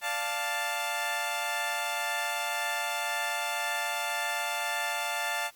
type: chord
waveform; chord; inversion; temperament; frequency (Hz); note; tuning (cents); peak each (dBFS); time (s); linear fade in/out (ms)
15% pulse; D minor; none; equal; 587.3 / 698.5 / 880; D5 / F5 / A5; 0 / 0 / 0; -32 / -27 / -26; 0.01-5.51; 50
effects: white hiss -59 dBFS RMS until 5.55 s + Opus 48 kbps